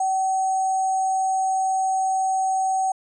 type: tone with sample-and-hold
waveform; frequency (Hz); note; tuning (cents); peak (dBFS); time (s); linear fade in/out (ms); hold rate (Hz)
sine; 761; F#5; +48; -19; 0-2.92; 5; 7350
effects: resampled to 24000 Hz